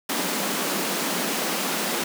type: high-pass noise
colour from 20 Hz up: pink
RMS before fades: -26 dBFS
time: 0.09-2.04 s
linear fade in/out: 5 ms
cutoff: 170 Hz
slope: 96 dB/octave
effects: none